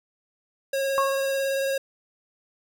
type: tone with vibrato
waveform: square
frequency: 544 Hz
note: C#5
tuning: 33 cents flat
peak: -24 dBFS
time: 0.73-1.78 s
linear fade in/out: 5 ms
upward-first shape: square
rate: 18 Hz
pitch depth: 10 cents each way
type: tone with exponential decay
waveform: sine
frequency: 1094 Hz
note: C#6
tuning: 23 cents flat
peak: -18 dBFS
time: 0.98-1.41 s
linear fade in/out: 0 ms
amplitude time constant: 92 ms
effects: none